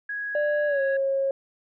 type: tone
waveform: sine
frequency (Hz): 1661.2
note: G#6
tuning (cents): 0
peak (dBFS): -28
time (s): 0.09-0.97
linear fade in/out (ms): 5
type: tone with pitch glide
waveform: sine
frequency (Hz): 593 to 543.8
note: D5 to C#5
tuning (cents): +17 to -33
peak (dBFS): -21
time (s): 0.35-1.31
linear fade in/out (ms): 2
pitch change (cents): -150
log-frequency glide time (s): 0.67-0.81
effects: tanh soft clip ceiling -14 dBFS